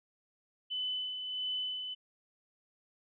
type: tone with tremolo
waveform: sine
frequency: 3012 Hz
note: F#7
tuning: 30 cents sharp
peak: -32 dBFS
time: 0.7-1.95 s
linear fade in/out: 20 ms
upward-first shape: sine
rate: 1.5 Hz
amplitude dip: 45%
effects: none